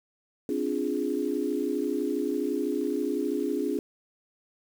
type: chord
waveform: sine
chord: D half-diminished seventh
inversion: third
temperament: equal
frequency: 261.6 / 293.7 / 349.2 / 415.3 Hz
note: C4 / D4 / F4 / Ab4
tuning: 0 / 0 / 0 / 0 cents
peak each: -32 / -30 / -32 / -31 dBFS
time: 0.49-3.79 s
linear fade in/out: 2 ms
effects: 8-bit